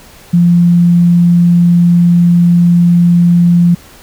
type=tone; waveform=sine; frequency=173.2 Hz; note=F3; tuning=14 cents flat; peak=-4 dBFS; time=0.33-3.75 s; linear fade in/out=10 ms; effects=pink hiss -38 dBFS RMS until 4.02 s